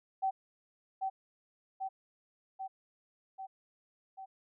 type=tone with echo; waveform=sine; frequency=768 Hz; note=G5; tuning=36 cents flat; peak=-28 dBFS; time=0.22-0.31 s; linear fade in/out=20 ms; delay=790 ms; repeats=5; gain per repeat=-3 dB; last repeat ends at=4.26 s; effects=none